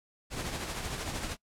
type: noise with tremolo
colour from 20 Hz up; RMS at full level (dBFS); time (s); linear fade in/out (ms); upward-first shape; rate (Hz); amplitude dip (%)
pink; -34; 0.3-1.37; 50; triangle; 13; 50
effects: noise-tail reverb RT60 0.1 s tail -24 dB re dry + low-pass 10000 Hz 12 dB/octave